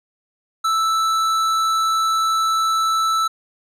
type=tone with tanh clipping; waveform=triangle; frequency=1318.5 Hz; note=E6; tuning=in tune; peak=-18 dBFS; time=0.64-3.28 s; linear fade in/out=10 ms; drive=18 dB; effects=none